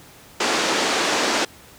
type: band-pass noise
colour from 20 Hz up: pink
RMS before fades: -21 dBFS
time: 0.4-1.45 s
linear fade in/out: 5 ms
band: 270 to 7000 Hz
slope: 24 dB/octave
effects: pink hiss -46 dBFS RMS until 1.78 s + high-pass 60 Hz 12 dB/octave